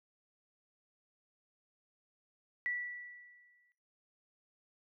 sine tone with exponential decay, 1955 Hz, B6, 18 cents flat, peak -31 dBFS, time 2.66-3.72 s, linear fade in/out 0 ms, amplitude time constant 230 ms, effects noise-tail reverb RT60 1.0 s tail -25 dB re dry

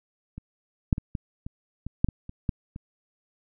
clicks, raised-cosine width 5 ms, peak -25 / -7 / -18 / -17 / -23 / -21 / -7 / -16 / -25 / -12 / -25 dBFS, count 11, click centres 0.38 / 0.928 / 0.981 / 1.152 / 1.465 / 1.866 / 2.045 / 2.087 / 2.294 / 2.492 / 2.761 s, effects none

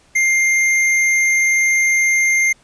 square tone, 2107 Hz, C7, 12 cents sharp, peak -13 dBFS, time 0.15-2.53 s, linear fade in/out 10 ms, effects pink hiss -53 dBFS RMS until 2.63 s + resampled to 22050 Hz

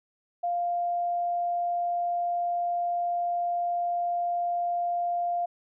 sine tone, 698.5 Hz, F5, in tune, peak -25 dBFS, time 0.43-5.46 s, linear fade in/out 10 ms, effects none

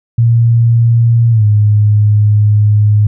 sine tone with pitch glide, 116.54 to 105.03 Hz, A#2 to G#2, 0 to +20 cents, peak -5 dBFS, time 0.18-3.07 s, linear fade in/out 5 ms, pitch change -180 cents, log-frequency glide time 1.31-1.44 s, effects none

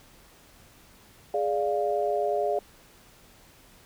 sine chord, D diminished, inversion second, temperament equal, 415.3 / 587.3 / 698.5 Hz, Ab4 / D5 / F5, 0 / 0 / 0 cents, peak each -28 dBFS, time 1.34-2.59 s, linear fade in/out 2 ms, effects pink hiss -55 dBFS RMS until 3.85 s

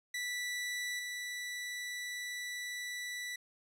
sawtooth tone with level steps, 1967 Hz, B6, 7 cents flat, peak -32 / -35 dBFS, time 0.14-3.36 s, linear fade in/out 5 ms, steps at 0.99 s, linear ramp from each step 2 ms, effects low-pass 12000 Hz 12 dB/octave

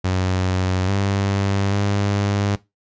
sawtooth tone with pitch steps, 92.8 / 98.8 / 100.9 Hz, F#2 / G2 / G#2, +6 / +14 / -49 cents, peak -14 dBFS, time 0.04-2.56 s, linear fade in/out 10 ms, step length 840 ms, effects noise-tail reverb RT60 0.2 s tail -18 dB re dry + resampled to 16000 Hz

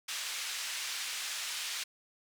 pink band-pass noise, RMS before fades -38 dBFS, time 0.08-1.84 s, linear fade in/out 10 ms, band 2200 to 8200 Hz, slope 12 dB/octave, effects none

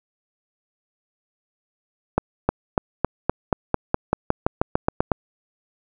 accelerating click train, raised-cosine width 1 ms, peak -3 dBFS, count 16, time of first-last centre 2.18-5.117 s, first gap 310 ms, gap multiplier 0.93, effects none

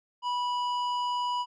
sine tone with hard clipping, 981 Hz, B5, 12 cents flat, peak -29 dBFS, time 0.22-1.46 s, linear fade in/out 50 ms, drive 13 dB, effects low-pass 5000 Hz 12 dB/octave

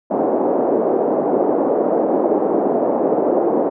pink band-pass noise, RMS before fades -17 dBFS, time 0.1-3.7 s, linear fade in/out 20 ms, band 290 to 710 Hz, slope 24 dB/octave, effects none

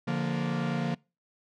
45% pulse chord, Bb major, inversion first, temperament equal with one note detuned, 145.48 / 174.61 / 233.1 Hz, D3 / F3 / Bb3, -16 / 0 / 0 cents, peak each -32 dBFS, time 0.07-0.95 s, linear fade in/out 10 ms, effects noise-tail reverb RT60 0.3 s tail -25 dB re dry + low-pass 4000 Hz 12 dB/octave

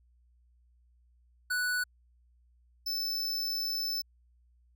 square tone pair in turn, 1480 / 5274 Hz, F#6 / E8, 0 / 0 cents, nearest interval octave + minor seventh, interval 2200 cents, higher second, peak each -29 / -31 dBFS, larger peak first, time 1.5-1.84 / 2.86-4.02 s, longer second, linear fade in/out 10 ms, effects added 60 Hz sine -62 dBFS peak until 4.75 s

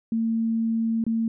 sine tone with dropouts, 226.3 Hz, A3, 49 cents sharp, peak -21 dBFS, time 0.12-1.28 s, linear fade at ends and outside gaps 2 ms, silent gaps 1.04-1.065 s, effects none

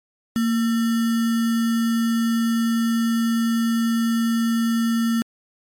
sine tone with sample-and-hold, 230 Hz, A#3, 23 cents flat, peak -17 dBFS, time 0.36-5.22 s, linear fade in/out 0 ms, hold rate 1575 Hz, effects MP3 64 kbps

